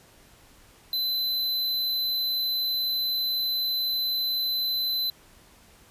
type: tone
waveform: square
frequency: 4034 Hz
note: B7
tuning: 36 cents sharp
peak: -25 dBFS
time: 0.93-5.1 s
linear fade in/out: 2 ms
effects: pink hiss -55 dBFS RMS until 5.9 s + resampled to 32000 Hz